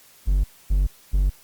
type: tone bursts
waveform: triangle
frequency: 47.81 Hz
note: G1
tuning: 43 cents flat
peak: -14 dBFS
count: 3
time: 0.27-1.3 s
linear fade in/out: 10 ms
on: 170 ms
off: 260 ms
effects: white hiss -52 dBFS RMS until 1.43 s + Opus 48 kbps